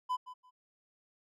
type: tone with echo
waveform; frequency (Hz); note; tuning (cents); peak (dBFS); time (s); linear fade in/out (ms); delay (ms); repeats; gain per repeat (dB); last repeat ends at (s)
triangle; 1004; B5; +28; -28; 0.09-0.17; 20; 170; 2; -14; 0.51
effects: none